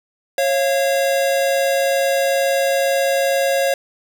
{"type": "tone pair together", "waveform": "square", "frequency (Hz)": [547, 689.2], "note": ["C#5", "F5"], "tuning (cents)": [-23, -23], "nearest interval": "major third", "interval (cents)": 400, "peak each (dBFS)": [-17, -22], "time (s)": [0.38, 3.74], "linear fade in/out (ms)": 2, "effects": []}